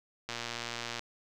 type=click train; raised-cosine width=0.2 ms; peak=-19 dBFS; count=84; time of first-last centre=0.29-0.993 s; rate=118 Hz; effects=none